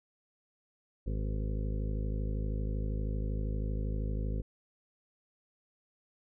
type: harmonic tone with a mistuned harmonic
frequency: 52.7 Hz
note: G#1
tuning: 26 cents sharp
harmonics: 1 / 2 / 3 / 4 / 5 / 7 / 8 / 9 / 10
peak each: -32 / -38 / -42 / -44 / -46 / -49 / -50 / -51 / -52 dBFS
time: 1.06-4.42 s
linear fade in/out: 10 ms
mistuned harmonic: 10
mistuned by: -31 cents
effects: none